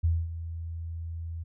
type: tone with ADSR envelope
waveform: sine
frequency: 82.9 Hz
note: E2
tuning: 10 cents sharp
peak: -20 dBFS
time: 0.03-1.44 s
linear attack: 16 ms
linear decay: 230 ms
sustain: -13 dB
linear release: 17 ms
effects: none